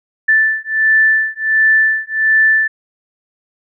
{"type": "beating tone pair", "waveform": "sine", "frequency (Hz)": [1760, 1761.4], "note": ["A6", "A6"], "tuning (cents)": [0, 1], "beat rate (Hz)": 1.4, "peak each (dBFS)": -13, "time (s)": [0.28, 2.68], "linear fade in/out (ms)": 10, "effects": []}